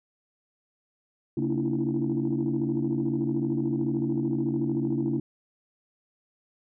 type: tone cluster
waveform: sine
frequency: 138 / 228.8 / 286.5 / 325 / 338.5 Hz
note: C#3 / A#3 / D4 / E4 / E4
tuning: -7 / -32 / -43 / -24 / +46 cents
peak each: -30 dBFS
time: 1.37-5.2 s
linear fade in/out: 5 ms
effects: tanh soft clip ceiling -17 dBFS